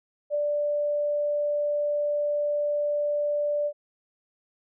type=tone with ADSR envelope; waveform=sine; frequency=587.3 Hz; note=D5; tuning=in tune; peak=-21 dBFS; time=0.3-3.73 s; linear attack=47 ms; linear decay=3 ms; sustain=-2 dB; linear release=66 ms; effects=none